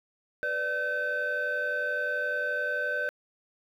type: tone cluster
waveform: sine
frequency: 496.5 / 588 / 1533 Hz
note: B4 / D5 / G6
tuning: +9 / +2 / -39 cents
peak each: -34 / -32 / -27 dBFS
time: 0.43-3.09 s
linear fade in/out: 0 ms
effects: tanh soft clip ceiling -23 dBFS + 10-bit